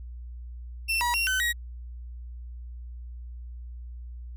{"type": "tone with pitch steps", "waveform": "35% pulse", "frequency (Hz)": [2692, 963, 2743, 1522, 1900], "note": ["E7", "B5", "F7", "F#6", "A#6"], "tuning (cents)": [36, -44, -32, 48, 33], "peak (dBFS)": -22, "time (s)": [0.88, 1.53], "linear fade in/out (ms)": 20, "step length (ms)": 130, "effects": ["added 60 Hz sine -37 dBFS peak until 4.36 s"]}